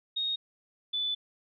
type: tone pair in turn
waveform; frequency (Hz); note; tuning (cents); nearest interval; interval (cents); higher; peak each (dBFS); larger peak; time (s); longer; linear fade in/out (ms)
sine; 3729 / 3488; A#7 / A7; 0 / -16; minor second; 116; first; -28; neither; 0.16-0.36 / 0.93-1.15; second; 10
effects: none